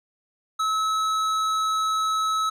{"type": "tone with hard clipping", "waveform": "triangle", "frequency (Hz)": 1294, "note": "E6", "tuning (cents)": -32, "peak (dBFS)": -23, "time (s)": [0.59, 2.5], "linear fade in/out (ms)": 10, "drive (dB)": 15, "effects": []}